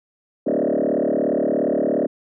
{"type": "tone with frequency modulation", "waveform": "sine", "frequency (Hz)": 430.3, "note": "A4", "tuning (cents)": -39, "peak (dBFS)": -16, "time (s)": [0.46, 2.07], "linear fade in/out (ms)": 10, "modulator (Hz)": 37.1, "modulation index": 5.5, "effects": ["tanh soft clip ceiling -13 dBFS"]}